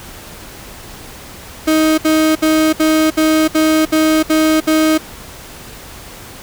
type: tone bursts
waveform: 35% pulse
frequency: 313.8 Hz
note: D#4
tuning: 15 cents sharp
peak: -8 dBFS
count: 9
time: 1.67-4.98 s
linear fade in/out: 10 ms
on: 310 ms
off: 65 ms
effects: pink hiss -34 dBFS RMS until 6.42 s